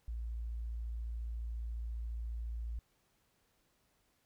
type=tone; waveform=sine; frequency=57.2 Hz; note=A#1; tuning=32 cents flat; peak=-37 dBFS; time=0.08-2.79 s; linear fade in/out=0 ms; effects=pink hiss -75 dBFS RMS until 4.25 s